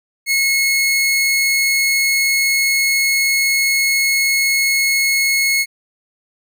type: tone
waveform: sawtooth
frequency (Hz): 2177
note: C#7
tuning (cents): -32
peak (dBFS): -10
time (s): 0.26-5.66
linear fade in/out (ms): 50
effects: none